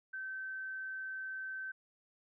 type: tone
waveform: sine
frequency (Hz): 1542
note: G6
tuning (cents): -29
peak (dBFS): -39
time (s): 0.13-1.72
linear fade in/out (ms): 10
effects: none

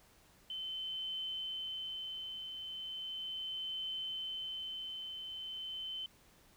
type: tone with tremolo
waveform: sine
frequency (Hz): 3066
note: G7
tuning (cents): -39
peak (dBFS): -37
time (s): 0.5-6.06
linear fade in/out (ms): 2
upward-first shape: triangle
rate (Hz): 0.37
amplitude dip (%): 45
effects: pink hiss -65 dBFS RMS until 6.56 s

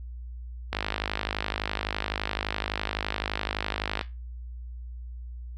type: click train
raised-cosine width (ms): 0.3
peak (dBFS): -11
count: 171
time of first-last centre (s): 0.73-4.012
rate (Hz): 51.8
effects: added 60 Hz sine -36 dBFS peak until 5.57 s + Opus 48 kbps

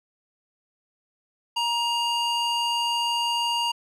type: tone with band-pass filter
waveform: square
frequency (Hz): 943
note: A#5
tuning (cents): +20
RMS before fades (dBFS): -25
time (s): 1.56-3.72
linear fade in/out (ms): 10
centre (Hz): 2900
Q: 0.96
effects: none

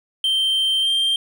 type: tone with pitch glide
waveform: triangle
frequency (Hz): 3133 to 3171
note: G7 to G7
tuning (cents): -2 to +19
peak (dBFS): -15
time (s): 0.24-1.16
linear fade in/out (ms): 2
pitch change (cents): +21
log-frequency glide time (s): 0.82-0.89
effects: none

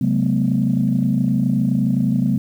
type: tone cluster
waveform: sine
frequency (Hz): 135.7 / 186.8 / 214.3 / 245.9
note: C#3 / F#3 / A3 / B3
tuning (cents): -36 / +17 / -45 / -7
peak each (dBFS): -20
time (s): 0.01-2.38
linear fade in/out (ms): 5
effects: tanh soft clip ceiling -7 dBFS + 8-bit

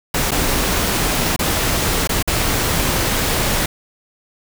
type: noise with dropouts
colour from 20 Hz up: pink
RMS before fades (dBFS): -18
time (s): 0.14-3.66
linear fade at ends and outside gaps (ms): 5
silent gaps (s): 0.309-0.316 / 1.363-1.391 / 2.074-2.092 / 2.227-2.275
effects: none

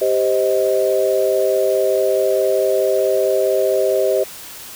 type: chord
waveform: sine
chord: C minor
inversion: second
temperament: just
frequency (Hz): 392.4 / 523.3 / 627.9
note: G4 / C5 / Eb5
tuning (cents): +2 / 0 / +16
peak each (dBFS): -18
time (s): 0.01-4.24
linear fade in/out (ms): 10
effects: white hiss -35 dBFS RMS until 4.75 s

